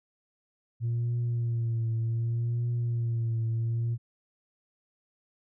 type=tone with vibrato; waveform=sine; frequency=116.54 Hz; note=A#2; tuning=in tune; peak=-24 dBFS; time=0.8-3.98 s; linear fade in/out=50 ms; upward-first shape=triangle; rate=0.66 Hz; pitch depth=51 cents each way; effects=tanh soft clip ceiling -24 dBFS